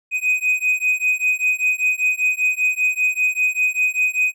triangle beating tone pair, 2500 / 2505.1 Hz, D#7 / D#7, +8 / +11 cents, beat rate 5.1 Hz, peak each -18 dBFS, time 0.11-4.34 s, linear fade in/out 50 ms, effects none

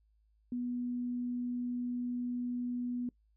sine tone, 244.9 Hz, B3, 14 cents flat, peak -33 dBFS, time 0.52-3.09 s, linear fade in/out 2 ms, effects noise-tail reverb RT60 0.1 s tail -23 dB re dry + added 53 Hz sine -67 dBFS peak until 3.36 s

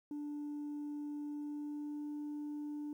sine tone with pitch glide, 293.7 to 295.6 Hz, D4 to D4, 0 to +11 cents, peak -37 dBFS, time 0.11-2.93 s, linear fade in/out 2 ms, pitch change +11 cents, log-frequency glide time 1.24-2.11 s, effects tanh soft clip ceiling -38 dBFS + 12-bit

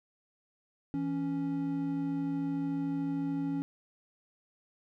triangle tone pair together, 164.81 / 278.3 Hz, E3 / C#4, 0 / +7 cents, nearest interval major sixth, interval 907 cents, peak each -35 / -29 dBFS, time 0.94-3.62 s, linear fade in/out 0 ms, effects none

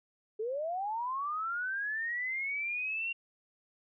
sine linear sweep, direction up, 415.3 to 2767 Hz, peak -32 dBFS, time 0.39-3.13 s, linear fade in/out 10 ms, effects none

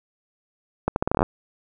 accelerating click train, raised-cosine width 1 ms, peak -6 dBFS, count 11, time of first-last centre 0.88-1.229 s, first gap 81 ms, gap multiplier 0.79, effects none

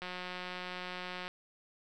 click train, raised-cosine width 0.3 ms, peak -25 dBFS, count 229, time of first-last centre 0.02-1.28 s, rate 181 Hz, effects none

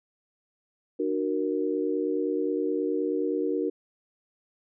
sine chord, D augmented, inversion none, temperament equal with one note detuned, 300.5 / 370 / 466.2 Hz, D4 / F#4 / A#4, +40 / 0 / 0 cents, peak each -29 dBFS, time 0.99-3.7 s, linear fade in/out 10 ms, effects none

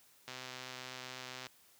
click train, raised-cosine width 0.2 ms, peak -27 dBFS, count 153, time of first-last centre 0.28-1.468 s, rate 128 Hz, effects white hiss -65 dBFS RMS until 1.79 s + high-pass 60 Hz 12 dB/octave

